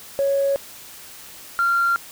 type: tone pair in turn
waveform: sine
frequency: 554.4 / 1382.6 Hz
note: C#5 / F6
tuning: 0 / -18 cents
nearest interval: octave + major third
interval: 1582 cents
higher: second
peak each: -16 / -15 dBFS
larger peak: second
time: 0.19-0.56 / 1.59-1.96 s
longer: neither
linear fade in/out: 0 ms
effects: tanh soft clip ceiling -12 dBFS + white hiss -41 dBFS RMS until 2.11 s